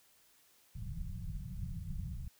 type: low-pass noise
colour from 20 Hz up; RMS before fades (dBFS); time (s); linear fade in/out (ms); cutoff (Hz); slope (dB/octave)
pink; -41; 0.75-2.28; 5; 190; 96
effects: white hiss -67 dBFS RMS until 2.39 s